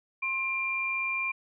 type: tone pair together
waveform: sine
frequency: 1060.2 / 2382 Hz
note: C6 / D7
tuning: +23 / +24 cents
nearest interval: octave + major second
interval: 1401 cents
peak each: -36 / -28 dBFS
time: 0.22-1.32 s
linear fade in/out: 10 ms
effects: none